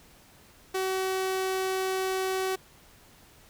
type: tone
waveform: sawtooth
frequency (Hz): 378.2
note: F#4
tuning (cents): +38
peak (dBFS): -23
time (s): 0.74-2.56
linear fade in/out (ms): 10
effects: pink hiss -56 dBFS RMS until 3.49 s